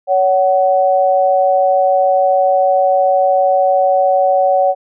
sine tone pair together, 562 / 748.9 Hz, C#5 / F#5, +24 / +21 cents, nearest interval perfect fourth, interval 497 cents, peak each -12 dBFS, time 0.07-4.75 s, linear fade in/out 50 ms, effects none

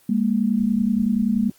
sine tone pair together, 202.6 / 233.1 Hz, G#3 / A#3, -43 / 0 cents, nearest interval major second, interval 243 cents, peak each -20 dBFS, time 0.09-1.5 s, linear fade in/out 5 ms, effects white hiss -56 dBFS RMS until 1.58 s + Opus 32 kbps

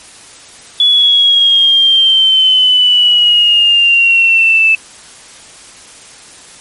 sine exponential sweep, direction down, 3417 to 2627 Hz, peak -5 dBFS, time 0.8-4.75 s, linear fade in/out 2 ms, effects white hiss -36 dBFS RMS until 6.6 s + MP3 48 kbps

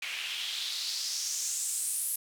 white noise with band-pass filter sweep, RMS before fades -34 dBFS, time 0.02-2.16 s, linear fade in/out 5 ms, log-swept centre 2400 to 11000 Hz, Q 3.3, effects none

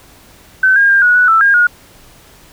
sine tone with pitch steps, 1528 / 1619 / 1599 / 1459 / 1477 / 1325 / 1617 / 1440 Hz, G6 / G#6 / G6 / F#6 / F#6 / E6 / G#6 / F#6, -45 / -45 / +34 / -25 / -3 / +9 / -47 / -47 cents, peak -6 dBFS, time 0.63-1.67 s, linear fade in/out 5 ms, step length 130 ms, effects pink hiss -43 dBFS RMS until 2.52 s

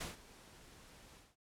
pink noise with ADSR envelope, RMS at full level -41 dBFS, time 0-1.36 s, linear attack 10 ms, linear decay 150 ms, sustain -18 dB, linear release 200 ms, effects low-pass 11000 Hz 12 dB/octave

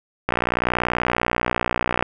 click train, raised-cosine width 0.5 ms, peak -4 dBFS, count 106, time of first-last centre 0.29-2.026 s, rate 60.5 Hz, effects none

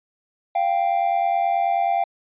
triangle tone pair together, 695 / 784.4 Hz, F5 / G5, -9 / +1 cents, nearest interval major second, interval 210 cents, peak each -19 dBFS, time 0.55-2.04 s, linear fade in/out 5 ms, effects resampled to 8000 Hz

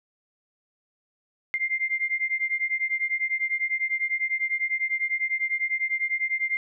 sine beating tone pair, 2096 / 2106 Hz, C7 / C7, +2 / +11 cents, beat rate 10 Hz, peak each -27 dBFS, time 1.54-6.57 s, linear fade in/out 0 ms, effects none

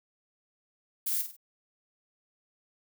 violet noise with echo, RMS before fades -30 dBFS, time 1.06-1.22 s, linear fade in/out 10 ms, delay 49 ms, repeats 3, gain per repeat -8 dB, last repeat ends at 1.367 s, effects none

